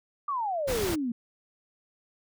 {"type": "exponential sweep", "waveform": "sine", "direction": "down", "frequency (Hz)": [1200, 225.8], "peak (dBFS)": -27, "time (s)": [0.28, 1.12], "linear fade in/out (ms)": 5}
{"type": "noise", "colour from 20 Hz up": "pink", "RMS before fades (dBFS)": -32, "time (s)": [0.67, 0.96], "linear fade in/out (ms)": 20}
{"effects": []}